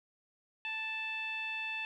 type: tone with low-pass filter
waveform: 15% pulse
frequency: 880 Hz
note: A5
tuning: in tune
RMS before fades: -38 dBFS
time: 0.65-1.85 s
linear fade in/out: 0 ms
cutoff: 2900 Hz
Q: 7.1
effects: none